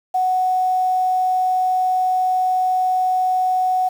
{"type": "tone with quantisation", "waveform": "sine", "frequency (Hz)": 741, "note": "F#5", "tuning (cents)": 2, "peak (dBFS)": -15, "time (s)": [0.14, 3.89], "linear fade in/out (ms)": 10, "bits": 7, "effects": []}